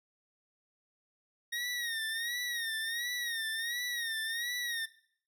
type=tone with vibrato; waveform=25% pulse; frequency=1864.7 Hz; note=A#6; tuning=in tune; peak=-30 dBFS; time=1.52-4.86 s; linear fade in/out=10 ms; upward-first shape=sine; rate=1.4 Hz; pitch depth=89 cents each way; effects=noise-tail reverb RT60 0.6 s tail -19 dB re dry